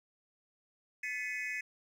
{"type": "tone cluster", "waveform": "triangle", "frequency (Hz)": [1738, 2012, 2192, 2517], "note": ["A6", "B6", "C#7", "D#7"], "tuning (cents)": [-22, 32, -20, 19], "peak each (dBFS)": [-40, -38, -40, -40], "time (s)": [1.03, 1.61], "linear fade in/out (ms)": 5, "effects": []}